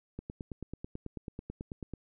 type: click train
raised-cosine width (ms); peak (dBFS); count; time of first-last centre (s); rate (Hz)
3; -26; 17; 0.19-1.937; 9.16
effects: none